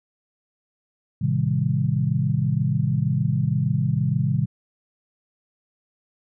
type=chord; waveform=sine; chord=A half-diminished seventh; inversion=none; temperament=just; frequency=110 / 132 / 158.4 / 198 Hz; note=A2 / C3 / Eb3 / G3; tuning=0 / +16 / +31 / +18 cents; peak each=-26 / -22 / -24 / -28 dBFS; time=1.21-4.46 s; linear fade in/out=10 ms; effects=none